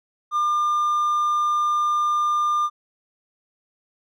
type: tone with hard clipping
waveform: triangle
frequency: 1200 Hz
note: D6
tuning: 37 cents sharp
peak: -19 dBFS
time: 0.31-2.7 s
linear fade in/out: 50 ms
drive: 5 dB
effects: none